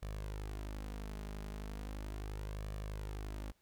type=tone with flanger; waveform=sawtooth; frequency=51.6 Hz; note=G#1; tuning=10 cents flat; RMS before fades=-43 dBFS; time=0.02-3.52 s; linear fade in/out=10 ms; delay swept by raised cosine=1.7 to 4.9 ms; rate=0.37 Hz; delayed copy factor=+0.5; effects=pink hiss -75 dBFS RMS until 3.61 s